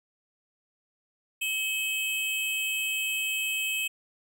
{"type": "tone pair together", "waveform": "square", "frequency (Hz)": [2571, 3125], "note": ["E7", "G7"], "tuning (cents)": [-44, -6], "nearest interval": "minor third", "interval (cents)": 338, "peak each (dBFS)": [-29, -34], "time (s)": [1.41, 3.88], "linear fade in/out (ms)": 10, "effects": []}